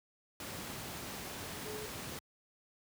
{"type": "tone in noise", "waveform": "sine", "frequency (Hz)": 427, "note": "G#4", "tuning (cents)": 48, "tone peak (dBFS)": -43, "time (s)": [1.65, 1.86], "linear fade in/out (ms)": 2, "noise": "pink", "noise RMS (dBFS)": -43, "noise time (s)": [0.4, 2.19], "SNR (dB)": -3, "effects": ["high-pass 80 Hz 12 dB/octave"]}